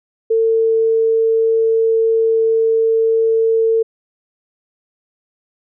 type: tone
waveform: sine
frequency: 449.7 Hz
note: A4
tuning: 38 cents sharp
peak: -11 dBFS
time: 0.3-3.83 s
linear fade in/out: 10 ms
effects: none